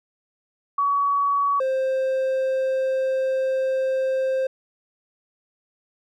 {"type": "tone pair in turn", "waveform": ["sine", "triangle"], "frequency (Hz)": [1130, 526.3], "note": ["C#6", "C5"], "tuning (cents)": [33, 10], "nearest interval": "octave + minor second", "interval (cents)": 1323, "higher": "first", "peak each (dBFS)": -18, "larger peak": "neither", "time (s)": [[0.78, 1.6], [1.6, 4.47]], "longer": "second", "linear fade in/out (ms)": 5, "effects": []}